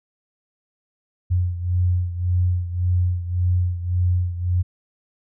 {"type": "beating tone pair", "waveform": "sine", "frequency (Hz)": [89, 90.8], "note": ["F2", "F#2"], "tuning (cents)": [33, -32], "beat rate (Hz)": 1.8, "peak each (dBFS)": [-19, -24], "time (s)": [1.3, 4.63], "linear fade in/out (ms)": 20, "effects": []}